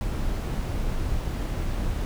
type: noise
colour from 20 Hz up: brown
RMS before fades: -27 dBFS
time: 0.01-2.05 s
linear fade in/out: 0 ms
effects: none